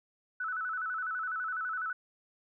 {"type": "tone with vibrato", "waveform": "sine", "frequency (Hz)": 1396.9, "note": "F6", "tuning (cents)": 0, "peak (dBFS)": -32, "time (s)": [0.4, 1.93], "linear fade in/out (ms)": 5, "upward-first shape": "square", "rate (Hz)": 12, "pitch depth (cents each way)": 110, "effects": []}